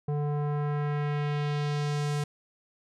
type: tone with low-pass filter sweep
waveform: square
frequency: 146.83 Hz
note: D3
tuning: in tune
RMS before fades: -29 dBFS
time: 0.08-2.24 s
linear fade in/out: 5 ms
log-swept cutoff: 650 to 9200 Hz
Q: 1.1
effects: none